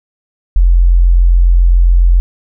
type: tone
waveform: sine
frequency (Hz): 43.65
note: F1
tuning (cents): 0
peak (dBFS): -4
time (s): 0.56-2.2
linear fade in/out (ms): 0
effects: none